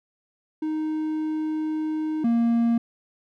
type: tone pair in turn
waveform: triangle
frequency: 311.1 / 233.1 Hz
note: D#4 / A#3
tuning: 0 / 0 cents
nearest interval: perfect fourth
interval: 500 cents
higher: first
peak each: -22 / -16 dBFS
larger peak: second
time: 0.62-2.24 / 2.24-2.78 s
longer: first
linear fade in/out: 5 ms
effects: none